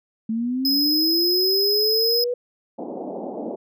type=linear sweep; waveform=sine; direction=up; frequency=218.4 to 494.4 Hz; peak=-21 dBFS; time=0.29-2.34 s; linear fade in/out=5 ms
type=tone; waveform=square; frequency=5090 Hz; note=D#8; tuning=39 cents sharp; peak=-19 dBFS; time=0.65-2.24 s; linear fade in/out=2 ms
type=band-pass noise; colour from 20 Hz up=pink; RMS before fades=-31 dBFS; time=2.78-3.56 s; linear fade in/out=10 ms; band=210 to 780 Hz; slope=48 dB/octave
effects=none